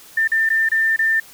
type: tone with dropouts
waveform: sine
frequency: 1792 Hz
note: A6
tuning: 31 cents sharp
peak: -14 dBFS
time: 0.17-1.2 s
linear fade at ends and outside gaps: 5 ms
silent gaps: 0.276-0.317 / 0.491-0.501 / 0.689-0.716 / 0.963-0.99 s
effects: white hiss -44 dBFS RMS until 1.33 s